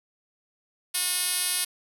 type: tone with band-pass filter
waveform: 5% pulse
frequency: 361.5 Hz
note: F#4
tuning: 40 cents flat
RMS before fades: -27 dBFS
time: 0.94-1.65 s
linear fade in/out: 10 ms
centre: 9500 Hz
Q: 1.5
effects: none